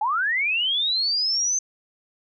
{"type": "linear sweep", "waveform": "sine", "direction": "up", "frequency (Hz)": [803, 6272], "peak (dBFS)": -20, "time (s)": [0.01, 1.59], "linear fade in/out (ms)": 5, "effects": []}